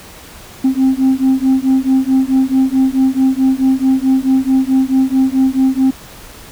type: beating tone pair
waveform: sine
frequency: 261.6 / 266.2 Hz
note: C4 / C4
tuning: 0 / +30 cents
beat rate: 4.6 Hz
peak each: -11 dBFS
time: 0.64-5.91 s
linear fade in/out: 10 ms
effects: tanh soft clip ceiling -6 dBFS + pink hiss -36 dBFS RMS until 6.51 s